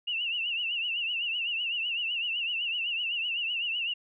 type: tone with vibrato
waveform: sine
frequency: 2794 Hz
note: F7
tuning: in tune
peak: -28 dBFS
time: 0.07-3.94 s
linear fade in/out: 10 ms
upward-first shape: triangle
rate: 7.9 Hz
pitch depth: 120 cents each way
effects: none